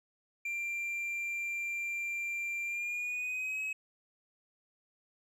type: tone with pitch glide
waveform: triangle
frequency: 2371 to 2556 Hz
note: D7 to D#7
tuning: +16 to +46 cents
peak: -32 dBFS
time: 0.45-3.73 s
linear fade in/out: 5 ms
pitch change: +130 cents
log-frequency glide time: 2.64-3.61 s
effects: none